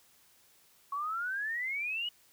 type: exponential sweep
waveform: sine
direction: up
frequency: 1100 to 2960 Hz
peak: -32 dBFS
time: 0.92-2.09 s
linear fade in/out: 5 ms
effects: white hiss -64 dBFS RMS until 2.32 s